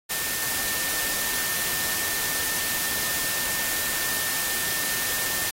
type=tone in noise; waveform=sine; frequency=1800 Hz; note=A6; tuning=39 cents sharp; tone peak=-34 dBFS; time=0.09-5.51 s; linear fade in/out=20 ms; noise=white; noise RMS=-27 dBFS; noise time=0.09-5.51 s; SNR=-10 dB; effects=AAC 48 kbps